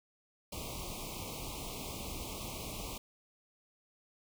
pink band-stop noise, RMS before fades -42 dBFS, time 0.52-2.98 s, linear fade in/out 5 ms, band 1200 to 2200 Hz, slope 96 dB/octave, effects none

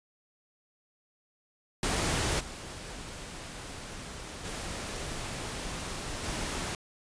pink noise with level steps, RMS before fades -29 / -42 / -37 / -34 dBFS, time 1.83-6.75 s, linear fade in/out 2 ms, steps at 2.39 / 4.44 / 6.23 s, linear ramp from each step 20 ms, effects resampled to 22050 Hz

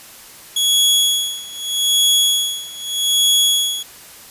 sawtooth tone with tremolo, 3351 Hz, G#7, 15 cents sharp, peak -8 dBFS, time 0.56-3.83 s, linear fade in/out 5 ms, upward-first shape sine, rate 0.81 Hz, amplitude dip 90%, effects white hiss -40 dBFS RMS until 4.3 s + resampled to 32000 Hz

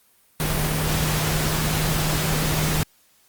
sine tone in noise, 154.5 Hz, D#3, 12 cents flat, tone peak -24 dBFS, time 0.4-2.83 s, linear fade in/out 0 ms, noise pink, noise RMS -24 dBFS, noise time 0.4-2.83 s, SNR -3 dB, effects white hiss -59 dBFS RMS until 3.28 s + Opus 32 kbps

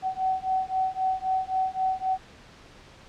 sine beating tone pair, 753 / 756.8 Hz, F#5 / F#5, +30 / +39 cents, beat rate 3.8 Hz, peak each -27 / -27 dBFS, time 0.02-2.18 s, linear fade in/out 50 ms, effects pink hiss -50 dBFS RMS until 3.08 s + low-pass 5000 Hz 12 dB/octave

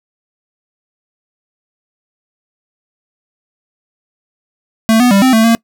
square tone with pitch steps, 223.2 / 246.9 / 197.5 / 259.6 / 222.8 / 229.2 Hz, A3 / B3 / G3 / C4 / A3 / A#3, +25 / 0 / +13 / -13 / +22 / -29 cents, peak -7 dBFS, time 4.89-5.55 s, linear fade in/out 0 ms, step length 110 ms, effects noise-tail reverb RT60 0.1 s tail -25 dB re dry

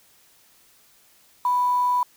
sine tone with quantisation, 987.8 Hz, B5, in tune, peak -18 dBFS, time 1.45-2.03 s, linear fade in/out 2 ms, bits 7, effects white hiss -57 dBFS RMS until 2.16 s

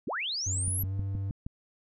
sine linear sweep, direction up, 123.47 to 11930 Hz, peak -30 dBFS, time 0.07-0.83 s, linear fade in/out 5 ms
triangle tone with pitch glide, 92.9 to 97.91 Hz, F#2 to G2, +7 to -2 cents, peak -28 dBFS, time 0.46-1.31 s, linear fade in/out 10 ms, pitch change +91 cents, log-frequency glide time 0.81-0.95 s
click train, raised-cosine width 5 ms, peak -24 dBFS, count 6, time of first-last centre 0.68-1.465 s, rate 6.37 Hz
effects none

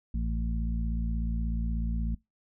harmonic tone, 56.5 Hz, A1, 47 cents sharp, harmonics 1 / 2 / 3 / 4, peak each -28 / -42 / -37 / -37 dBFS, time 0.14-2.15 s, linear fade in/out 5 ms, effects noise-tail reverb RT60 0.2 s tail -24 dB re dry

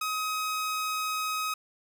sawtooth tone, 1265 Hz, D#6, 28 cents sharp, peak -25 dBFS, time 0.01-1.54 s, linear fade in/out 5 ms, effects none

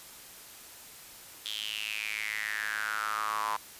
square tone with high-pass filter sweep, 53.5 Hz, A1, 48 cents flat, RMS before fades -34 dBFS, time 1.45-3.57 s, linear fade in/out 10 ms, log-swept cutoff 3400 to 980 Hz, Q 7.2, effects white hiss -49 dBFS RMS until 3.79 s + resampled to 32000 Hz

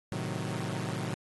sawtooth chord, A diminished seventh, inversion none, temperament equal, 110 / 130.81 / 155.56 / 185 Hz, A2 / C3 / Eb3 / Gb3, 0 / 0 / 0 / 0 cents, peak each -34 dBFS, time 0.12-1.14 s, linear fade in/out 0 ms, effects AAC 32 kbps

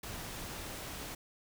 pink noise, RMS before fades -43 dBFS, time 0.03-1.15 s, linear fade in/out 5 ms, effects none

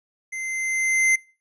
square tone with level ramp, 2075 Hz, C7, 15 cents flat, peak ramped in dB -30 to -16 dBFS, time 0.32-1.16 s, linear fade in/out 10 ms, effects noise-tail reverb RT60 0.4 s tail -26 dB re dry + resampled to 24000 Hz

